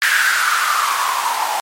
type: noise with band-pass filter sweep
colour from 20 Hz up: blue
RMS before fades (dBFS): -17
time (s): 0.02-1.6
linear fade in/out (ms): 0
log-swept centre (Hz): 1700 to 830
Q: 7.2
effects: MP3 64 kbps